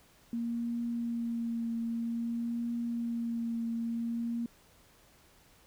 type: tone with vibrato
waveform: sine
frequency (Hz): 233.1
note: A#3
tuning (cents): 0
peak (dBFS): -31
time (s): 0.33-4.46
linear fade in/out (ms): 2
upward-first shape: triangle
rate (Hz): 0.52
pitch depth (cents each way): 22
effects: pink hiss -62 dBFS RMS until 5.66 s